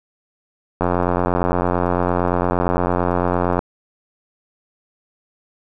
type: click train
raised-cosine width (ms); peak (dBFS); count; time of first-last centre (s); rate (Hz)
1; -4; 248; 0.81-3.592; 88.8
effects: none